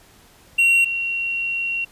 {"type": "tone pair in turn", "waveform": ["triangle", "sine"], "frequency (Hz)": [2743, 2743], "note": ["F7", "F7"], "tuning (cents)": [-32, -32], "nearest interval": "unison", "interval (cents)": 0, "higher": "neither", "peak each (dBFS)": [-11, -21], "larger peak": "first", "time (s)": [[0.58, 0.85], [0.85, 1.85]], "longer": "second", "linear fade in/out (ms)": 10, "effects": ["pink hiss -51 dBFS RMS until 1.91 s", "resampled to 32000 Hz"]}